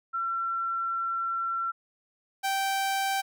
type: tone pair in turn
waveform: sine / sawtooth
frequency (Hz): 1355 / 779.7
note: E6 / G5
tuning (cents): +47 / -10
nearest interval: minor seventh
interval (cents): 957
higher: first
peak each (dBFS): -27 / -22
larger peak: second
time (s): 0.13-1.72 / 2.43-3.22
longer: first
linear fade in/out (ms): 20
effects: none